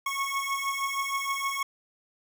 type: beating tone pair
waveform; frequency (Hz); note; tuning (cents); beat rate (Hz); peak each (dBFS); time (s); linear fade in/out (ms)
25% pulse; 1096 / 1102.4; C#6 / C#6; -20 / -10; 6.4; -28 / -27; 0.06-1.63; 5
effects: none